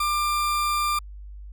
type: tone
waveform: 40% pulse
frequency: 1191 Hz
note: D6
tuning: 24 cents sharp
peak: -21 dBFS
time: 0-0.99 s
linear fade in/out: 5 ms
effects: added 50 Hz sine -37 dBFS peak until 1.52 s